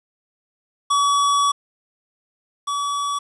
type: tone pair in turn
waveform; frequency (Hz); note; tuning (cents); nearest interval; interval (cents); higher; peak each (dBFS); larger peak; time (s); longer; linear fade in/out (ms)
square; 1137 / 1141.1; C#6 / C#6; +44 / +50; unison; 6; second; -16 / -22; first; 0.9-1.52 / 2.67-3.19; first; 10
effects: resampled to 24000 Hz + 8-bit